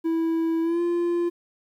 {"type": "tone with pitch glide", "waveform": "triangle", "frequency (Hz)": [327.9, 345.6], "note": ["E4", "F4"], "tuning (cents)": [-9, -18], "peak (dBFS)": -19, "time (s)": [0.04, 1.3], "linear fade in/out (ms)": 20, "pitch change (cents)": 91, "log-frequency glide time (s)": [0.62, 0.81], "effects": ["10-bit"]}